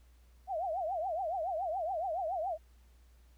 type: tone with vibrato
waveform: sine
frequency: 698.5 Hz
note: F5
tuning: in tune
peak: -32 dBFS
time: 0.47-2.58 s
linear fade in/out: 50 ms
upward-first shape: triangle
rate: 7.1 Hz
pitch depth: 250 cents each way
effects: added 60 Hz sine -58 dBFS peak until 3.37 s + pink hiss -71 dBFS RMS until 3.37 s